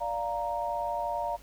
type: chord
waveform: sine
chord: Bb major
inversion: first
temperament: equal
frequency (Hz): 587.3 / 698.5 / 932.3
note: D5 / F5 / Bb5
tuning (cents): 0 / 0 / 0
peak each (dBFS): -35 / -33 / -32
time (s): 0-1.37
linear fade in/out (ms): 20
effects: added 49 Hz sine -50 dBFS peak until 1.42 s + pink hiss -56 dBFS RMS until 1.42 s